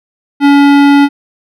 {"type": "tone with hard clipping", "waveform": "sine", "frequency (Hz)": 283.5, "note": "C#4", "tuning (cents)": 39, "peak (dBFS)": -5, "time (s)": [0.4, 1.09], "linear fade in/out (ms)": 50, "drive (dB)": 18, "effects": []}